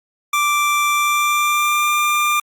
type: tone with pitch glide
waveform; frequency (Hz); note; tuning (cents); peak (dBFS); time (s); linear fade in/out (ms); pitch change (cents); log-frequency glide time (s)
25% pulse; 1174.7 to 1193.9; D6 to D6; 0 to +28; -11; 0.33-2.4; 5; +28; 0.93-1.91
effects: Opus 48 kbps